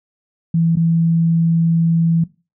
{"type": "tone with dropouts", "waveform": "sine", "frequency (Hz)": 165.8, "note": "E3", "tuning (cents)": 10, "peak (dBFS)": -12, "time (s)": [0.54, 2.24], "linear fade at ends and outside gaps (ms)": 5, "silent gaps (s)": [0.757, 0.769], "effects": ["noise-tail reverb RT60 0.3 s tail -19 dB re dry"]}